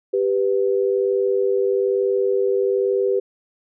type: tone pair together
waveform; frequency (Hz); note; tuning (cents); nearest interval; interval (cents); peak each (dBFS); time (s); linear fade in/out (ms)
sine; 392.8 / 493.9; G4 / B4; +4 / 0; major third; 396; -18 / -21; 0.13-3.2; 10
effects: none